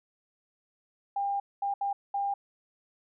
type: tone bursts at uneven times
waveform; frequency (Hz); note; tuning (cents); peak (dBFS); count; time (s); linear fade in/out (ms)
sine; 800; G5; +35; -27; 4; 1.16-1.4 / 1.62-1.74 / 1.81-1.93 / 2.14-2.34; 5
effects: none